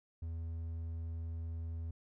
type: tone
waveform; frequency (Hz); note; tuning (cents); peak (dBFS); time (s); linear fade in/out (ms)
triangle; 82.3; E2; -2; -36; 0.22-1.91; 5
effects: none